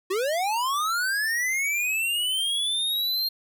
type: linear sweep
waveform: square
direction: up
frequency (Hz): 356.2 to 4224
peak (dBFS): -24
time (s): 0.1-3.29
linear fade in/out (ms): 10
effects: none